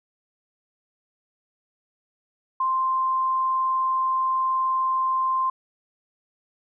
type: tone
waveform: sine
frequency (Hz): 1046.5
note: C6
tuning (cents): 0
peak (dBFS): -20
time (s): 2.6-5.5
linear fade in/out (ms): 5
effects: none